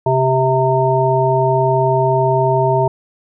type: harmonic tone with a mistuned harmonic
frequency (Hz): 130.81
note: C3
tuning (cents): 0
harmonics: 1 / 3 / 5 / 7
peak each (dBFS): -17 / -17 / -17 / -17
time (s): 0.06-2.88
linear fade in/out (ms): 5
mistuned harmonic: 1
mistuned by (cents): +16
effects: none